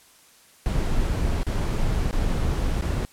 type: noise with dropouts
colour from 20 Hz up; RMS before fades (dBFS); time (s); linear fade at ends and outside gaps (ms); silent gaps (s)
brown; -23; 0.66-3.05; 0; 1.432-1.467 / 1.955-1.959 / 2.11-2.128 / 2.811-2.822
effects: white hiss -54 dBFS RMS until 3.12 s + low-pass 12000 Hz 12 dB/octave